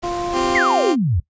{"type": "noise", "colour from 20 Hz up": "pink", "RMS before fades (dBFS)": -32, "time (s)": [0.02, 0.59], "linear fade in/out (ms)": 20}
{"type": "harmonic tone", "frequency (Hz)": 349.2, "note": "F4", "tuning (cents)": 0, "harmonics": [1, 2, 3], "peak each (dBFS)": [-24, -25, -29], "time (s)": [0.03, 0.64], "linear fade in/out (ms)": 10}
{"type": "chord", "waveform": "20% pulse", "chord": "C suspended fourth", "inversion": "none", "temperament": "just", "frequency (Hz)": [261.6, 348.8, 392.4], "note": ["C4", "F4", "G4"], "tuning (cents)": [0, -2, 2], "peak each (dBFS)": -19, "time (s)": [0.32, 0.96], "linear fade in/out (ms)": 50}
{"type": "exponential sweep", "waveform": "sine", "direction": "down", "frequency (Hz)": [2207, 75.1], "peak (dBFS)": -15, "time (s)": [0.55, 1.2], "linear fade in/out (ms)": 5}
{"effects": ["noise-tail reverb RT60 0.1 s tail -18 dB re dry", "resampled to 16000 Hz"]}